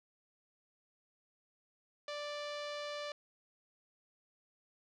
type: tone with low-pass filter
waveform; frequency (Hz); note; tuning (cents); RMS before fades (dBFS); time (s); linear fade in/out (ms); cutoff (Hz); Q
sawtooth; 587.3; D5; 0; -42; 2.08-3.12; 2; 4400; 1.8
effects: none